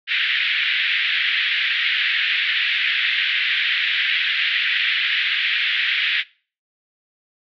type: band-pass noise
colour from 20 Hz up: pink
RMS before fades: -20 dBFS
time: 0.07-6.24 s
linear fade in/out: 50 ms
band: 1700 to 3600 Hz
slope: 48 dB/octave
effects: noise-tail reverb RT60 0.4 s tail -22 dB re dry + MP3 96 kbps